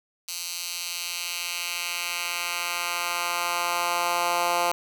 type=tone with high-pass filter sweep; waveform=10% pulse; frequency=174.1 Hz; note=F3; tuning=5 cents flat; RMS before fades=-28 dBFS; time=0.28-4.72 s; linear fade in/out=5 ms; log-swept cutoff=4600 to 700 Hz; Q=1.1; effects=none